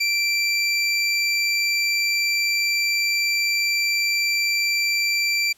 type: tone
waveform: 25% pulse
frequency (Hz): 2349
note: D7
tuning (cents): 0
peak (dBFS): -15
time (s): 0-5.53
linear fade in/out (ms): 10
effects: white hiss -56 dBFS RMS until 5.57 s + low-pass 11000 Hz 12 dB/octave